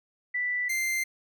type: tone pair in turn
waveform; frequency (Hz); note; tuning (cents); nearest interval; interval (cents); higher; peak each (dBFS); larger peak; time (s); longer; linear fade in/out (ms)
sine / 45% pulse; 1975.5 / 2089; B6 / C7; 0 / -3; minor second; 97; second; -26; neither; 0.34-0.69 / 0.69-1.04; neither; 10
effects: none